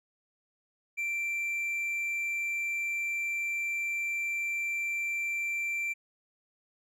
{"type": "tone", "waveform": "triangle", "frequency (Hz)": 2351, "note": "D7", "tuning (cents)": 1, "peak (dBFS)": -28, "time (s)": [0.97, 5.94], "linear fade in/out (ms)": 20, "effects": []}